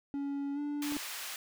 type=tone with pitch glide; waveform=triangle; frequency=281.1 to 291.5 Hz; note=C#4 to D4; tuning=+24 to -13 cents; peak=-31 dBFS; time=0.14-0.97 s; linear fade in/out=0 ms; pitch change=+63 cents; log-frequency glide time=0.54-0.59 s
type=high-pass noise; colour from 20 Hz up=pink; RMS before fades=-41 dBFS; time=0.82-1.36 s; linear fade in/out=2 ms; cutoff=1400 Hz; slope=12 dB/octave
type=clicks; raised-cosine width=1 ms; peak=-30 dBFS; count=2; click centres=0.922 / 0.966 s
effects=none